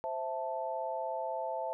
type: chord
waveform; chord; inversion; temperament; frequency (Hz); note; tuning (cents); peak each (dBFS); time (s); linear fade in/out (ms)
sine; A minor; first; equal; 523.3 / 659.3 / 880; C5 / E5 / A5; 0 / 0 / 0; -39 / -37 / -37; 0.04-1.73; 0
effects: none